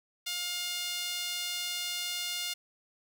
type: tone with high-pass filter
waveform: sawtooth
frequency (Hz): 709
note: F5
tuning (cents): +26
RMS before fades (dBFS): -35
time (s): 0.26-2.54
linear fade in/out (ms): 10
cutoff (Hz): 3100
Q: 1.5
effects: none